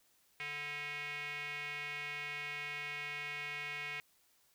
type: tone with band-pass filter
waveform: square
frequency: 146.3 Hz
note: D3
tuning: 6 cents flat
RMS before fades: -42 dBFS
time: 0.4-4 s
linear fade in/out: 0 ms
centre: 2300 Hz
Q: 5.2
effects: white hiss -71 dBFS RMS until 4.54 s